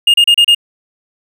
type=tone bursts; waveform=triangle; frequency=2837 Hz; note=F7; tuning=27 cents sharp; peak=-3 dBFS; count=5; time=0.07-0.548 s; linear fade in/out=5 ms; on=70 ms; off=32 ms; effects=none